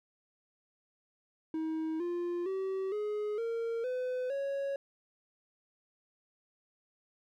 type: tone with pitch steps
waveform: triangle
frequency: 318.2 / 349 / 382.8 / 419.9 / 460.5 / 505.1 / 554 Hz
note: D#4 / F4 / G4 / G#4 / A#4 / B4 / C#5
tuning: +39 / -1 / -41 / +19 / -21 / +39 / -1 cents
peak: -30 dBFS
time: 1.54-4.76 s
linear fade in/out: 2 ms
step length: 460 ms
effects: none